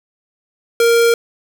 square tone, 466.2 Hz, A#4, in tune, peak -10 dBFS, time 0.8-1.14 s, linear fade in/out 2 ms, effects none

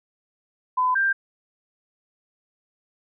sine tone pair in turn, 1010 / 1583.9 Hz, B5 / G6, +39 / +17 cents, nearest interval minor sixth, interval 778 cents, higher second, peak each -18 dBFS, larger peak neither, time 0.77-0.95 / 0.95-1.13 s, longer neither, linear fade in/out 10 ms, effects none

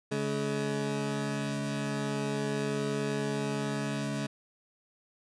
20% pulse tone pair together, 141.4 / 211.9 Hz, C#3 / G#3, +35 / +35 cents, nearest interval perfect fifth, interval 700 cents, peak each -28 dBFS, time 0.11-4.27 s, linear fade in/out 10 ms, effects resampled to 22050 Hz

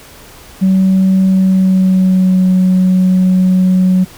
sine tone with pitch glide, 189.5 to 184.96 Hz, F#3 to F#3, +42 to 0 cents, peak -5 dBFS, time 0.61-4.05 s, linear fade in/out 20 ms, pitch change -42 cents, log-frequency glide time 1.27-2.48 s, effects tanh soft clip ceiling -4 dBFS + pink hiss -37 dBFS RMS until 4.17 s

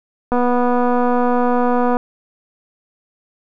click train, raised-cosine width 1 ms, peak -5 dBFS, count 405, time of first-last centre 0.32-1.969 s, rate 245 Hz, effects none

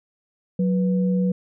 sine tone pair together, 183.54 / 490 Hz, F#3 / B4, -14 / -14 cents, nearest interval octave + perfect fourth, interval 1700 cents, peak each -18 / -28 dBFS, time 0.59-1.32 s, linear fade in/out 5 ms, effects none

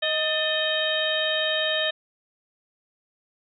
harmonic tone with a mistuned harmonic, 625 Hz, D#5, 8 cents sharp, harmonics 1 / 2 / 3 / 4 / 5 / 6, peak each -27 / -38 / -28 / -35 / -28 / -28 dBFS, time 0.02-1.91 s, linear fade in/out 10 ms, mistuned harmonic 3, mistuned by -86 cents, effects none

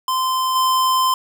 square tone with level steps, 1035 Hz, C6, 19 cents flat, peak -18 / -15 dBFS, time 0.08-1.14 s, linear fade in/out 2 ms, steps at 0.55 s, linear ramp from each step 10 ms, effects none

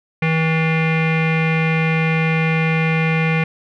square tone with low-pass filter, 160.9 Hz, E3, 42 cents flat, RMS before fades -17 dBFS, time 0.22-3.44 s, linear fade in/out 5 ms, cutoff 2300 Hz, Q 7, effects none

